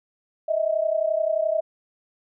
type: tone pair together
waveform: sine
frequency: 622.3 / 653.8 Hz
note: D#5 / E5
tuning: 0 / -14 cents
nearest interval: minor second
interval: 86 cents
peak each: -23 dBFS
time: 0.48-1.61 s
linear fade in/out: 10 ms
effects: none